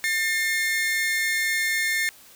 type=tone pair together; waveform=40% pulse; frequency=1796 / 2138 Hz; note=A6 / C7; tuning=+35 / +37 cents; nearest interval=minor third; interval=302 cents; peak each=-24 dBFS; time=0.04-2.09 s; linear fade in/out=0 ms; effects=white hiss -50 dBFS RMS until 2.35 s